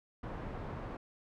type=low-pass noise; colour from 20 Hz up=pink; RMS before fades=-42 dBFS; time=0.23-0.97 s; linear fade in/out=5 ms; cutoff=1200 Hz; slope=12 dB/octave; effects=none